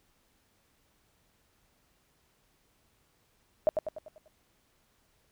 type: tone with echo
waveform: sine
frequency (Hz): 622.3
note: D#5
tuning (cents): 0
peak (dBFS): -19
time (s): 3.67-3.69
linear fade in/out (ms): 0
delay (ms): 98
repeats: 6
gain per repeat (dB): -6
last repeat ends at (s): 4.278
effects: pink hiss -70 dBFS RMS until 5.31 s